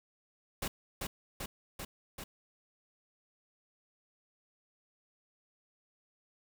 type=noise with echo; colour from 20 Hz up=pink; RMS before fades=-36 dBFS; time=0.62-0.68 s; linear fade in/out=5 ms; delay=390 ms; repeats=4; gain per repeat=-2 dB; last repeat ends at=2.24 s; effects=none